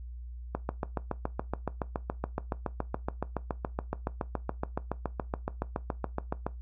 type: click train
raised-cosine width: 1 ms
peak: -16 dBFS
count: 43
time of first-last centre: 0.55-6.465 s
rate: 7.1 Hz
effects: noise-tail reverb RT60 0.2 s tail -18 dB re dry + added 60 Hz sine -39 dBFS peak until 6.61 s